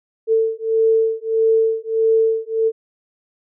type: beating tone pair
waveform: sine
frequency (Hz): 446 / 447.6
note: A4 / A4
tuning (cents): +23 / +30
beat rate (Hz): 1.6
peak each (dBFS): -17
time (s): 0.27-2.72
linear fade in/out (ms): 50
effects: none